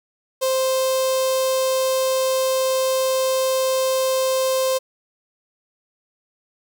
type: tone with notch filter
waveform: sawtooth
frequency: 523.3 Hz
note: C5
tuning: in tune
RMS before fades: -20 dBFS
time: 0.41-4.79 s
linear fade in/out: 20 ms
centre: 1800 Hz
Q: 0.65
effects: none